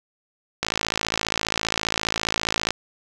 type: click train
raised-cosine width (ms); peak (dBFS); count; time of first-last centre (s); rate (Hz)
0.2; -4; 115; 0.63-2.707; 54.9
effects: none

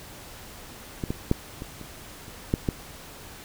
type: clicks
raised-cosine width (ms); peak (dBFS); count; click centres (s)
3; -15 / -14 / -7 / -22 / -26 / -29 / -8 / -10; 8; 1.038 / 1.105 / 1.314 / 1.621 / 1.813 / 2.282 / 2.539 / 2.688
effects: pink hiss -44 dBFS RMS until 3.44 s

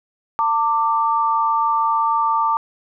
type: tone pair together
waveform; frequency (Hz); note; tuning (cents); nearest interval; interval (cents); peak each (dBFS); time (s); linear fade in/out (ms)
sine; 901 / 1174.7; A5 / D6; +41 / 0; perfect fourth; 459; -18; 0.39-2.57; 0
effects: none

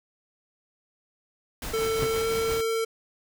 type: noise with tremolo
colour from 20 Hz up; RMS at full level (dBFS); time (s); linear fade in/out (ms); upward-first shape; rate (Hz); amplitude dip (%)
pink; -34; 1.62-2.61; 2; sine; 5.8; 35
type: tone with pitch glide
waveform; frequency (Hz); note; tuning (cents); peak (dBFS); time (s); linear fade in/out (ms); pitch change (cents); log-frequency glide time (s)
square; 446 to 451.2; A4 to A4; +23 to +44; -25; 1.73-2.85; 10; +21; 2.04-2.27
type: tone with exponential decay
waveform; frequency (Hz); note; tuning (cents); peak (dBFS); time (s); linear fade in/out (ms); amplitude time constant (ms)
sawtooth; 130.81; C3; 0; -22; 2.02-2.16; 5; 30
effects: none

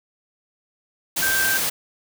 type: tone in noise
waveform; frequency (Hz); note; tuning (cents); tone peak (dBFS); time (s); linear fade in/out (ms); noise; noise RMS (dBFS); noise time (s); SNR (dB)
sine; 1568; G6; 0; -20; 1.22-1.58; 10; white; -23; 1.16-1.7; 0
effects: none

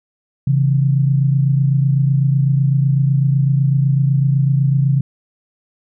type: tone pair together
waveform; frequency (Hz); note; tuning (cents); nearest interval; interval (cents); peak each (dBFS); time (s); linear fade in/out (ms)
sine; 134.9 / 162.87; C#3 / E3; -47 / -21; minor third; 326; -12 / -19; 0.47-5.01; 5
effects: none

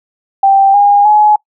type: tone with pitch steps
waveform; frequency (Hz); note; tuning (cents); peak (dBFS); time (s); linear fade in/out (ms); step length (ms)
sine; 784 / 813.5 / 844.2; G5 / G#5 / G#5; 0 / -36 / +28; -4; 0.43-1.36; 5; 310
effects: noise-tail reverb RT60 0.1 s tail -24 dB re dry

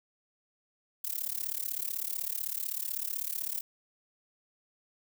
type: noise with amplitude modulation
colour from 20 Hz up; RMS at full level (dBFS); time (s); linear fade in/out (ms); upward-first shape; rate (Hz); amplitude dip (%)
violet; -31; 1.04-3.61; 5; sine; 35.9; 95
effects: none

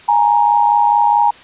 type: tone pair together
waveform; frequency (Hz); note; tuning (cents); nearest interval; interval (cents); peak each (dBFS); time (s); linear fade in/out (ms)
sine; 830.6 / 935.3; G#5 / A#5; 0 / +6; major second; 206; -12; 0.08-1.31; 10
effects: white hiss -40 dBFS RMS until 1.43 s + resampled to 8000 Hz

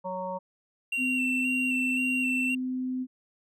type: harmonic tone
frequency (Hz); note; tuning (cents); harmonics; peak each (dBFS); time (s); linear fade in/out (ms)
185; F#3; 0; 1 / 3 / 5 / 6; -40 / -34 / -34 / -45; 0.04-0.39; 20
type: tone with vibrato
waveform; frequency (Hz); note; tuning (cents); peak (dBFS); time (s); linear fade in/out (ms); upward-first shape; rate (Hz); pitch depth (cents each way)
triangle; 2721; F7; -46; -25; 0.92-2.55; 5; square; 1.9; 22
type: tone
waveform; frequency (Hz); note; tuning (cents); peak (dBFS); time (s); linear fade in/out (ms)
sine; 255.8; C4; -39; -28; 0.97-3.07; 50
effects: none

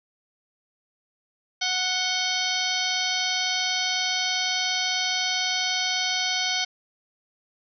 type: harmonic tone with a mistuned harmonic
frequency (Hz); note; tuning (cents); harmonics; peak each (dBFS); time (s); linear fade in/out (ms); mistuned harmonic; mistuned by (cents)
737; F#5; -7; 1 / 2 / 3 / 4 / 5 / 6 / 7 / 8; -33 / -33 / -30 / -29 / -33 / -30 / -33 / -33; 1.61-6.65; 10; 4; +110
effects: none

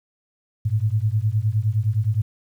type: beating tone pair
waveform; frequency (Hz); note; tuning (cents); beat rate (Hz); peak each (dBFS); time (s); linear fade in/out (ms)
sine; 103 / 112.7; G#2 / A2; -14 / +42; 9.7; -21; 0.65-2.22; 10
effects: 9-bit

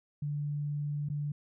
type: tone with dropouts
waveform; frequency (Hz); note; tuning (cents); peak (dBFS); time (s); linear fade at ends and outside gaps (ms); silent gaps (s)
sine; 146.4; D3; -5; -31; 0.22-1.32; 5; 1.088-1.099
effects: none

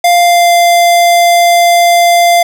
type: tone with pitch glide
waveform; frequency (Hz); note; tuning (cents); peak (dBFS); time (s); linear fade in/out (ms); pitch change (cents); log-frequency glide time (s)
square; 698.5 to 692.5; F5 to F5; 0 to -15; -5; 0.04-2.43; 5; -15; 0.16-0.53
effects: none

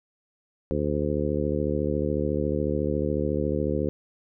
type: harmonic tone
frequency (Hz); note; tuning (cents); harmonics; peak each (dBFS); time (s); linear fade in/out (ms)
74; D2; +14; 1 / 2 / 3 / 4 / 5 / 6 / 7; -31 / -31 / -31 / -31 / -31 / -31 / -31; 0.71-3.89; 0
effects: none

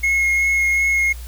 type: tone with vibrato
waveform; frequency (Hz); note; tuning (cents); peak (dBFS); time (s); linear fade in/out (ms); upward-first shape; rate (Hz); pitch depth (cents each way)
triangle; 2163; C#7; -43; -13; 0.03-1.13; 10; sine; 2.7; 10
effects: added 60 Hz sine -30 dBFS peak until 1.27 s + white hiss -43 dBFS RMS until 1.27 s

